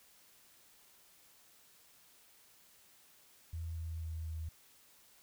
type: tone with pitch steps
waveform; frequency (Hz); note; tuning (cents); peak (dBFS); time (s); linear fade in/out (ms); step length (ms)
sine; 82.5 / 81.69 / 80.9 / 80.11; E2 / E2 / E2 / E2; +2 / -15 / -32 / -49; -38; 3.53-4.49; 5; 240
effects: white hiss -64 dBFS RMS until 5.22 s